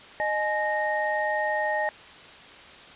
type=tone cluster; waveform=sine; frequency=615 / 845 / 1856 Hz; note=D#5 / G#5 / A#6; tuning=-20 / +30 / -8 cents; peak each=-28 dBFS; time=0.2-1.89 s; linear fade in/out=0 ms; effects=white hiss -46 dBFS RMS until 2.95 s + resampled to 8000 Hz